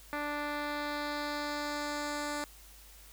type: tone with low-pass filter sweep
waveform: 10% pulse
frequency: 293.7 Hz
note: D4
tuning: in tune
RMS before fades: -36 dBFS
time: 0.13-2.44 s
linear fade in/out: 0 ms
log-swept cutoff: 2500 to 8900 Hz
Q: 1.4
effects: added 50 Hz sine -55 dBFS peak until 3.12 s + white hiss -56 dBFS RMS until 3.12 s